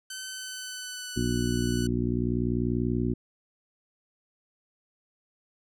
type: tone with pitch glide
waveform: 10% pulse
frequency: 1527 to 1487.8 Hz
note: G6 to F#6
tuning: -46 to +9 cents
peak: -27 dBFS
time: 0.1-1.87 s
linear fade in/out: 5 ms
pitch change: -45 cents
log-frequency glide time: 0.28-1.15 s
type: harmonic tone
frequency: 60.3 Hz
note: B1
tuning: 41 cents flat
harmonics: 1 / 2 / 3 / 4 / 5 / 6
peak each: -33 / -30 / -35 / -29 / -33 / -33 dBFS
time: 1.16-3.14 s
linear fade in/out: 10 ms
effects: none